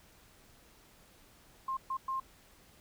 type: tone bursts at uneven times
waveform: sine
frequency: 1060 Hz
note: C6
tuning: 22 cents sharp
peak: -32 dBFS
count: 3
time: 1.68-1.77 / 1.9-1.97 / 2.08-2.2 s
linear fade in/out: 5 ms
effects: pink hiss -61 dBFS RMS until 2.8 s